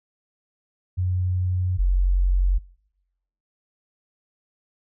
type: tone pair in turn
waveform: sine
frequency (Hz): 91.2 / 45.6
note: F#2 / F#1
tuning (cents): -24 / -24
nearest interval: octave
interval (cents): 1200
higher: first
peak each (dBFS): -20 / -16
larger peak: second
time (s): 0.97-1.78 / 1.78-2.59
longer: neither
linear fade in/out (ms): 20
effects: noise-tail reverb RT60 0.9 s tail -25 dB re dry